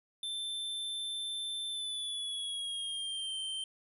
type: tone with pitch glide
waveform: square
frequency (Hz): 3547 to 3124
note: A7 to G7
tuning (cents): +13 to -7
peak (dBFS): -36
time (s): 0.23-3.64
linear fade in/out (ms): 2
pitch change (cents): -220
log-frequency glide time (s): 1.69-3.35
effects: resampled to 32000 Hz + 13-bit